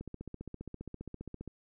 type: click train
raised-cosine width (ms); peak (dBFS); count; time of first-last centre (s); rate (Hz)
3; -29; 23; 0.01-1.477; 15
effects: none